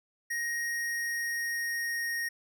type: tone with pitch glide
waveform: square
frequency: 1875 to 1863.1 Hz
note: A#6 to A#6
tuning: +10 to -1 cents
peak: -31 dBFS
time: 0.3-2.29 s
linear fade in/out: 10 ms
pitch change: -11 cents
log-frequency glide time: 0.59-2.09 s
effects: none